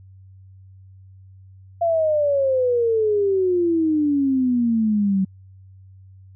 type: exponential sweep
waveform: sine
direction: down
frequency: 687 to 187.9 Hz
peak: -16 dBFS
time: 1.81-5.25 s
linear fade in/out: 10 ms
effects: added 95 Hz sine -43 dBFS peak until 6.35 s